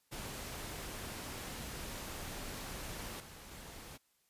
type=noise with level steps; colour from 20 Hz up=pink; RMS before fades=-44 / -52 / -50 dBFS; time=0.11-3.98 s; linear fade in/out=20 ms; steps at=3.2 / 3.51 s; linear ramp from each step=2 ms; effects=white hiss -75 dBFS RMS until 4.29 s + resampled to 32000 Hz